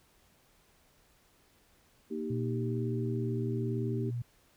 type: chord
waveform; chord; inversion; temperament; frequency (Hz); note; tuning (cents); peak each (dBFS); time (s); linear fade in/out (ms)
sine; Eb major; second; equal; 233.1 / 311.1 / 392; Bb3 / Eb4 / G4; 0 / 0 / 0; -37 / -39 / -37; 2.1-4.11; 20
type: tone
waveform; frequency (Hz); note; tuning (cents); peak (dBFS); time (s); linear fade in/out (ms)
sine; 120; B2; -49; -32; 2.3-4.22; 5
effects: pink hiss -66 dBFS RMS until 4.56 s